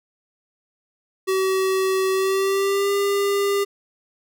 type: tone with pitch glide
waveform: square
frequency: 380.2 to 400.7 Hz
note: F#4 to G4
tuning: +47 to +38 cents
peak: -19 dBFS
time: 1.27-3.65 s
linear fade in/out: 20 ms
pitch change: +91 cents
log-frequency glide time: 2.12-2.92 s
effects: none